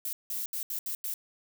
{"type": "noise bursts at uneven times", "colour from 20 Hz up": "violet", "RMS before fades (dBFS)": -34, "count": 6, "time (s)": [[0.05, 0.13], [0.3, 0.46], [0.53, 0.63], [0.7, 0.79], [0.86, 0.95], [1.04, 1.14]], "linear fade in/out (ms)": 2, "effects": []}